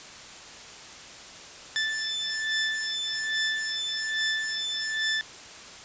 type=beating tone pair; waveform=20% pulse; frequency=1758 / 1759.2 Hz; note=A6 / A6; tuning=-2 / -1 cents; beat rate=1.2 Hz; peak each=-25 dBFS; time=1.76-5.21 s; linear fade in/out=0 ms; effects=white hiss -44 dBFS RMS until 5.84 s + resampled to 16000 Hz